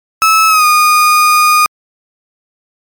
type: tone with pitch glide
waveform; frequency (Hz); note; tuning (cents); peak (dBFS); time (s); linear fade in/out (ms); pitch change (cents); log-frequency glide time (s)
35% pulse; 1300 to 1227; E6 to D#6; -24 to -25; -4; 0.22-1.66; 0; -101; 0.48-0.65
effects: MP3 96 kbps